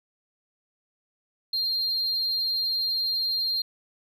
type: tone with amplitude modulation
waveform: sine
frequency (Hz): 4196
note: C8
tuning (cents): +4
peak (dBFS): -20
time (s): 1.53-3.62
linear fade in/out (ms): 5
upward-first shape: sine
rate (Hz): 284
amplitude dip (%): 35
effects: tanh soft clip ceiling -22 dBFS